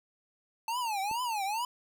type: tone with vibrato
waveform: square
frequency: 880 Hz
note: A5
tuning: in tune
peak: -31 dBFS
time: 0.68-1.65 s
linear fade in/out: 2 ms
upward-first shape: triangle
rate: 2.3 Hz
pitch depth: 260 cents each way
type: click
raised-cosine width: 2 ms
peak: -32 dBFS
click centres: 1.113 s
effects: none